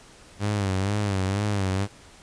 sawtooth tone with vibrato, 99.3 Hz, G2, 23 cents sharp, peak -19 dBFS, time 0.39-1.88 s, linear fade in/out 50 ms, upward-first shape sine, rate 2.1 Hz, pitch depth 92 cents each way, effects pink hiss -50 dBFS RMS until 2.22 s + resampled to 22050 Hz

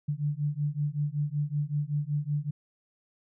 sine beating tone pair, 144.4 / 149.7 Hz, D3 / D3, -29 / +33 cents, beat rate 5.3 Hz, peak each -30 / -30 dBFS, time 0.08-2.51 s, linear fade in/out 10 ms, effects none

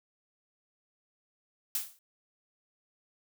blue noise with exponential decay, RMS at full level -28 dBFS, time 1.75-1.99 s, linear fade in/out 2 ms, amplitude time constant 51 ms, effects none

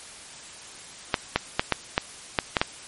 clicks, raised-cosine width 0.3 ms, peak -3 dBFS, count 8, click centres 1.142 / 1.36 / 1.595 / 1.723 / 1.979 / 2.388 / 2.568 / 2.615 s, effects white hiss -43 dBFS RMS until 2.87 s + MP3 48 kbps

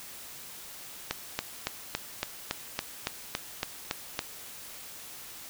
click train, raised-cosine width 0.2 ms, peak -11 dBFS, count 12, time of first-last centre 1.11-4.191 s, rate 3.57 Hz, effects white hiss -45 dBFS RMS until 5.49 s

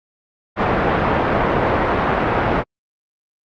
white low-pass noise, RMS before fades -17 dBFS, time 0.56-2.64 s, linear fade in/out 50 ms, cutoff 1100 Hz, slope 12 dB/octave, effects low-pass 3000 Hz 12 dB/octave + Opus 48 kbps

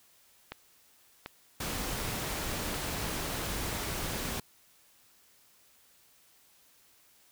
click train, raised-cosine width 0.3 ms, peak -22 dBFS, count 4, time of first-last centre 0.52-2.742 s, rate 1.35 Hz
pink noise, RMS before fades -35 dBFS, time 1.6-4.4 s, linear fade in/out 5 ms
effects white hiss -63 dBFS RMS until 7.31 s

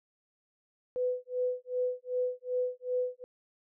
sine tone with tremolo, 500 Hz, B4, 21 cents sharp, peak -26 dBFS, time 0.96-3.24 s, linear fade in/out 0 ms, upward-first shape sine, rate 2.6 Hz, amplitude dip 100%, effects none

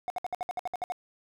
triangle tone bursts, 726 Hz, F#5, 33 cents flat, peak -27 dBFS, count 11, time 0.08-0.921 s, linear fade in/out 0 ms, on 21 ms, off 61 ms, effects none

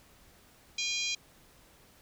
harmonic tone, 808 Hz, G#5, 48 cents flat, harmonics 3 / 4 / 5 / 6 / 7 / 8 / 9, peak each -35 / -37 / -37 / -40 / -40 / -40 / -45 dBFS, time 0.78-1.15 s, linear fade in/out 5 ms, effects pink hiss -60 dBFS RMS until 2.01 s

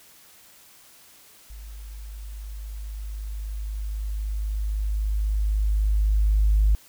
sine tone with level ramp, 51.91 Hz, G#1, in tune, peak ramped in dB -37 to -14 dBFS, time 1.5-6.75 s, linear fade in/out 0 ms, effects tanh soft clip ceiling -11 dBFS + white hiss -52 dBFS RMS until 6.88 s

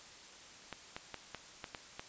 clicks, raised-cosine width 0.3 ms, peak -25 dBFS, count 7, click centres 0.727 / 0.965 / 1.143 / 1.347 / 1.642 / 1.748 / 1.995 s, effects white hiss -54 dBFS RMS until 2.08 s + resampled to 16000 Hz

